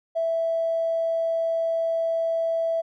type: tone with tanh clipping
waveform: triangle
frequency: 659.3 Hz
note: E5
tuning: in tune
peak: -21 dBFS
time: 0.15-2.82 s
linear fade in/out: 20 ms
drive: 2 dB
effects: none